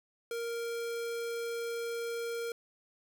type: tone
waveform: square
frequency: 466.2 Hz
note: A#4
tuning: in tune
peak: -35 dBFS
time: 0.31-2.52 s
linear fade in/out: 2 ms
effects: none